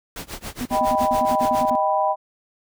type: noise with tremolo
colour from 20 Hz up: pink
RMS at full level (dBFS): -31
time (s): 0.16-1.7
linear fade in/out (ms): 2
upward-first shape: sine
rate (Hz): 7.2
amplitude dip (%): 95
type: tone bursts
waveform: triangle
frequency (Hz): 246.9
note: B3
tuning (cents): 0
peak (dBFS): -22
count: 12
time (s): 0.61-1.753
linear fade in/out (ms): 0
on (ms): 43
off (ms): 57
type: chord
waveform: sine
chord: Eb augmented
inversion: none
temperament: equal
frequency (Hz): 622.3 / 784 / 987.8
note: Eb5 / G5 / B5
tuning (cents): 0 / 0 / 0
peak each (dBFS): -22 / -21 / -22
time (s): 0.7-2.16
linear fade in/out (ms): 50
effects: none